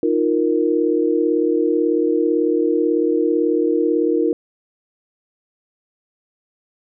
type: chord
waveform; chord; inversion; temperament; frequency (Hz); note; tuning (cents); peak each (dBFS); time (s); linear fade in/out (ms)
sine; Eb suspended second; none; equal; 311.1 / 349.2 / 466.2; Eb4 / F4 / Bb4; 0 / 0 / 0; -19; 0.03-4.33; 2
effects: none